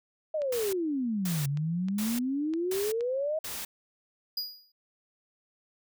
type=exponential two-way sweep; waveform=sine; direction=down then up; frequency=642 to 137.3 to 642 Hz; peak=-27 dBFS; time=0.34-3.39 s; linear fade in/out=5 ms; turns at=1.47 s
type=clicks; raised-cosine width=0.2 ms; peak=-28 dBFS; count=7; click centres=0.419 / 0.525 / 1.573 / 1.885 / 2.177 / 2.537 / 3.008 s
type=noise bursts; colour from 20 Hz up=white; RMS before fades=-37 dBFS; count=5; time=0.52-3.65 s; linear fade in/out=5 ms; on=210 ms; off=520 ms
type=tone with exponential decay; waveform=square; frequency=4895 Hz; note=D#8; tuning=29 cents flat; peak=-28 dBFS; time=4.37-4.72 s; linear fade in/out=5 ms; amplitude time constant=74 ms
effects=none